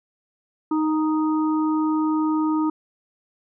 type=harmonic tone; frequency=311.1 Hz; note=D#4; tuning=in tune; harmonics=1 / 3 / 4; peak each=-19 / -29 / -31 dBFS; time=0.71-2.7 s; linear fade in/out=5 ms; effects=none